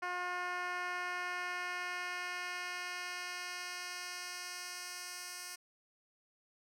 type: tone with band-pass filter sweep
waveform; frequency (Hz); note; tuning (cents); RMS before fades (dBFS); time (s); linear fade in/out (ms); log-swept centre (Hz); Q
10% pulse; 358.1; F4; +43; -41; 0.02-5.56; 10; 1200 to 7800; 0.83
effects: none